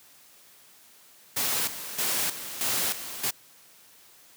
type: noise with tremolo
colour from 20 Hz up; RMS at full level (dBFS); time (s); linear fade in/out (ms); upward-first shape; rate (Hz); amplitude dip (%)
white; -27; 1.36-3.31; 10; square; 1.6; 70
effects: white hiss -55 dBFS RMS until 4.36 s + high-pass 100 Hz 12 dB/octave